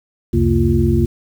sine tone cluster, 69.9 / 91.1 / 134.4 / 229 / 347.4 Hz, C#2 / F#2 / C3 / A#3 / F4, +15 / -26 / +47 / -31 / -9 cents, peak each -18 dBFS, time 0.33-1.06 s, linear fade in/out 10 ms, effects 7-bit

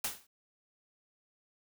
white noise with exponential decay, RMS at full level -30 dBFS, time 0.04-0.27 s, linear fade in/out 5 ms, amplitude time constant 48 ms, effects none

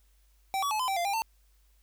square tone with pitch steps, 775 / 1135 / 859 / 1019 / 777 / 693 / 799 / 897 Hz, G5 / C#6 / A5 / C6 / G5 / F5 / G5 / A5, -20 / +41 / -42 / -46 / -16 / -14 / +33 / +33 cents, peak -28 dBFS, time 0.54-1.22 s, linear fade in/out 0 ms, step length 85 ms, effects added 50 Hz sine -61 dBFS peak until 1.82 s + white hiss -71 dBFS RMS until 1.82 s

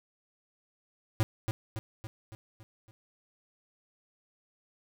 square tone with echo, 110 Hz, A2, in tune, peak -24 dBFS, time 1.2-1.23 s, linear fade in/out 0 ms, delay 280 ms, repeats 6, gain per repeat -5 dB, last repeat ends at 2.91 s, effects none

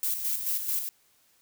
violet noise with tremolo, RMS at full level -28 dBFS, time 0.03-0.89 s, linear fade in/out 0 ms, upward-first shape square, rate 4.6 Hz, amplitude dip 50%, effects white hiss -65 dBFS RMS until 1.41 s

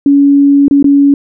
sine tone with dropouts, 281.8 Hz, C#4, 29 cents sharp, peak -3 dBFS, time 0.06-1.14 s, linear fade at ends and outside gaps 2 ms, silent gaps 0.682-0.71 / 0.827-0.843 s, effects none

